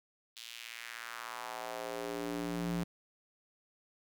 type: tone with high-pass filter sweep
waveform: square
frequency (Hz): 58.27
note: A#1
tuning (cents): 0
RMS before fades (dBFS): -40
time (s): 0.36-2.84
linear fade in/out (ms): 10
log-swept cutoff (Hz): 3600 to 150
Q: 2
effects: none